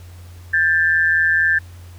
sine tone pair together, 1592.9 / 1757 Hz, G6 / A6, +27 / -3 cents, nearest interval major second, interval 170 cents, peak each -17 / -15 dBFS, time 0.53-1.59 s, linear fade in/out 10 ms, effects added 88 Hz sine -36 dBFS peak until 1.98 s + pink hiss -49 dBFS RMS until 1.98 s

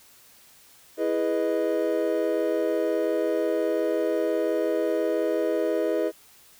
triangle chord, E major seventh, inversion none, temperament equal, 329.6 / 415.3 / 493.9 / 622.3 Hz, E4 / G#4 / B4 / D#5, 0 / 0 / 0 / 0 cents, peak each -26 dBFS, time 0.97-6.12 s, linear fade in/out 50 ms, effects white hiss -54 dBFS RMS until 6.59 s

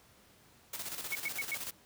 white noise with tremolo, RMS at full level -39 dBFS, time 0.73-1.71 s, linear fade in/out 5 ms, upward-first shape square, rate 16 Hz, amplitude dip 55%
sine tone bursts, 2217 Hz, C#7, in tune, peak -32 dBFS, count 4, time 1.12-1.548 s, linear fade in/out 2 ms, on 32 ms, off 100 ms
effects pink hiss -62 dBFS RMS until 1.85 s + high-pass 60 Hz 12 dB/octave

